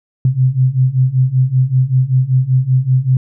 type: beating tone pair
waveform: sine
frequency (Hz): 126.7 / 131.9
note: B2 / C3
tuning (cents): +45 / +14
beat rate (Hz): 5.2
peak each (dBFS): -14 / -12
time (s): 0.25-3.17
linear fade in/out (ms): 2
effects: none